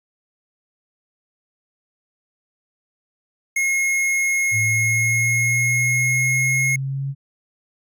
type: tone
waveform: square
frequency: 2160 Hz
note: C#7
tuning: 45 cents flat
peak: -18 dBFS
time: 3.56-6.76 s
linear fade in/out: 5 ms
type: linear sweep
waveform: sine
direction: up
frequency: 110 to 138.59 Hz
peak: -22 dBFS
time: 4.51-7.15 s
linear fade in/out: 50 ms
effects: resampled to 32000 Hz